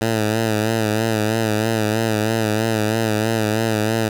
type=tone with vibrato; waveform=10% pulse; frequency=110 Hz; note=A2; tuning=in tune; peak=-9 dBFS; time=0.01-4.09 s; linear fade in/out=5 ms; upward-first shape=sine; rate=3.1 Hz; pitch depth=58 cents each way; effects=none